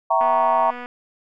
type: chord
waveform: sine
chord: E diminished seventh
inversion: none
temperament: equal with one note detuned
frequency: 659.3 / 766.1 / 932.3 / 1108.7 Hz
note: E5 / G5 / Bb5 / Db6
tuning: 0 / -40 / 0 / 0 cents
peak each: -21 / -22 / -19 / -22 dBFS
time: 0.1-0.71 s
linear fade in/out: 10 ms
type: click train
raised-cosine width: 0.5 ms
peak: -20 dBFS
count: 160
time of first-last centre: 0.21-0.859 s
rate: 245 Hz
effects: none